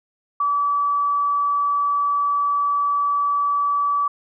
sine tone, 1150 Hz, D6, 37 cents flat, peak -17 dBFS, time 0.4-4.08 s, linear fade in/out 5 ms, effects none

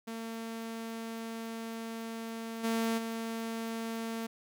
sawtooth tone with level steps, 226.8 Hz, A#3, 47 cents flat, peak -34 / -25 / -31 dBFS, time 0.07-4.27 s, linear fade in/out 10 ms, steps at 2.63 / 2.97 s, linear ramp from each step 20 ms, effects none

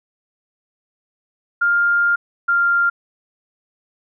sine tone pair in turn, 1403 / 1394.1 Hz, F6 / F6, +8 / -3 cents, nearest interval unison, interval 11 cents, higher first, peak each -13 dBFS, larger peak neither, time 1.61-2.16 / 2.48-2.9 s, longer first, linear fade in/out 10 ms, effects none

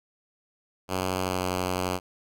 5% pulse tone with pitch glide, 92.9 to 91.57 Hz, F#2 to F#2, +7 to -17 cents, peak -15 dBFS, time 0.88-2 s, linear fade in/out 50 ms, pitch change -24 cents, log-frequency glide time 1.21-1.44 s, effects none

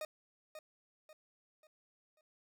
40% pulse tone with echo, 618 Hz, D#5, 12 cents flat, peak -38 dBFS, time 0.01-0.05 s, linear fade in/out 2 ms, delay 540 ms, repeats 4, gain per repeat -8 dB, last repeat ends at 2.21 s, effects none

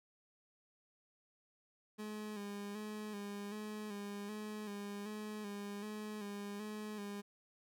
30% pulse tone with vibrato, 207.7 Hz, G#3, in tune, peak -40 dBFS, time 1.98-7.22 s, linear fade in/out 20 ms, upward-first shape square, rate 1.3 Hz, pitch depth 39 cents each way, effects none

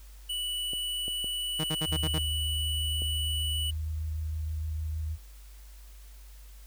square tone, 2956 Hz, F#7, 2 cents flat, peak -31 dBFS, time 0.29-3.71 s, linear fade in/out 10 ms
clicks, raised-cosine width 2 ms, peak -28 dBFS, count 4, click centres 0.734 / 1.081 / 1.244 / 3.02 s
sawtooth tone bursts, 156.8 Hz, D#3, 14 cents sharp, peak -25 dBFS, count 6, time 1.59-2.187 s, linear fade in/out 10 ms, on 52 ms, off 57 ms
sine tone with vibrato, 78.3 Hz, D#2, 11 cents sharp, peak -30 dBFS, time 1.86-5.18 s, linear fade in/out 50 ms, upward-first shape square, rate 6.5 Hz, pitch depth 11 cents each way
effects added 50 Hz sine -46 dBFS peak until 6.66 s + white hiss -58 dBFS RMS until 6.66 s

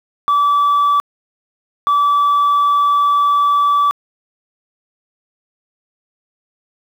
sine tone bursts at uneven times, 1154 Hz, D6, 31 cents flat, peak -8 dBFS, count 2, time 0.28-1 / 1.87-3.91 s, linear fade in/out 0 ms, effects tanh soft clip ceiling -9 dBFS + 7-bit

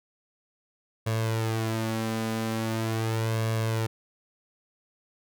sawtooth tone with flanger, 111.9 Hz, A2, 30 cents sharp, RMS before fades -28 dBFS, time 1.06-3.87 s, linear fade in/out 10 ms, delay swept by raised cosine 1.8 to 4 ms, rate 0.41 Hz, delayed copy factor +0.6, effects none

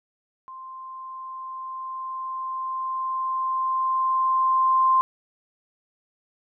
sine tone with level ramp, 1046.5 Hz, C6, in tune, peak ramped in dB -37 to -15 dBFS, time 0.48-5.01 s, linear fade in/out 0 ms, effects none

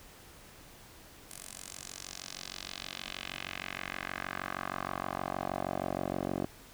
10% pulse tone with band-pass filter sweep, 46.38 Hz, F#1, 5 cents sharp, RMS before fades -39 dBFS, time 1.29-6.46 s, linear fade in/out 10 ms, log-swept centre 10000 to 430 Hz, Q 1.7, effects pink hiss -54 dBFS RMS until 6.73 s

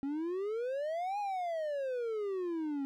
triangle exponential two-way sweep, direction up then down, 270 to 837 to 270 Hz, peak -31 dBFS, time 0.03-2.85 s, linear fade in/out 0 ms, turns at 1.19 s, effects none

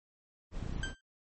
brown noise, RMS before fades -40 dBFS, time 0.51-0.95 s, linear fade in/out 50 ms
clicks, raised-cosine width 5 ms, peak -26 dBFS, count 6, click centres 0.627 / 0.663 / 0.695 / 0.726 / 0.763 / 0.798 s
30% pulse tone with exponential decay, 1568 Hz, G6, in tune, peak -30 dBFS, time 0.83-1.01 s, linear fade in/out 2 ms, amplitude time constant 39 ms
effects MP3 32 kbps

